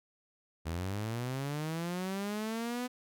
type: linear sweep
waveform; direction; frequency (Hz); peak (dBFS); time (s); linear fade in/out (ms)
sawtooth; up; 77.78 to 251.5; -30; 0.65-2.88; 20
effects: none